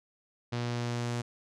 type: tone with low-pass filter sweep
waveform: sawtooth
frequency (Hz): 119.9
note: A#2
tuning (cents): +49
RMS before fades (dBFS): -33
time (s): 0.52-1.22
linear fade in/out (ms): 10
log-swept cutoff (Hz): 4800 to 7600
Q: 1.4
effects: none